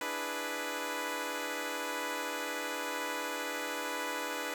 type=chord; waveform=10% pulse; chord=E dominant seventh; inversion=third; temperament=equal; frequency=293.7 / 329.6 / 415.3 / 493.9 Hz; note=D4 / E4 / G#4 / B4; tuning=0 / 0 / 0 / 0 cents; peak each=-32 / -35 / -35 / -29 dBFS; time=0.01-4.54 s; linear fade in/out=2 ms; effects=none